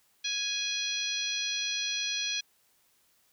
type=harmonic tone; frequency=831 Hz; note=G#5; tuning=1 cent sharp; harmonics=2 / 3 / 4 / 5 / 6 / 7; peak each=-43 / -36 / -34 / -35 / -44 / -37 dBFS; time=0.24-2.41 s; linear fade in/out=10 ms; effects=white hiss -68 dBFS RMS until 3.32 s